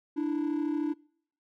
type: tone pair together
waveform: triangle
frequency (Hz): 294.7 / 328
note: D4 / E4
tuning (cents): +6 / -9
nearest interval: major second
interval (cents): 185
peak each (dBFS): -26 / -29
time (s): 0.16-0.94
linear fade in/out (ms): 20
effects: noise-tail reverb RT60 0.6 s tail -26 dB re dry + tanh soft clip ceiling -21 dBFS